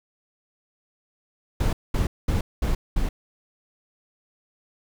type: noise bursts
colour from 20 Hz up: brown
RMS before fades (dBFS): -22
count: 5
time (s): 1.6-3.09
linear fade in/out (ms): 5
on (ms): 130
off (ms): 210
effects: none